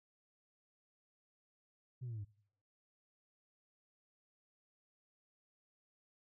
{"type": "linear sweep", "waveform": "sine", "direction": "down", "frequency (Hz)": [130.2, 97.7], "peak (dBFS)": -39, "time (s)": [2.01, 2.25], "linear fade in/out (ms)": 20, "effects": ["noise-tail reverb RT60 0.7 s tail -25 dB re dry", "tanh soft clip ceiling -39 dBFS"]}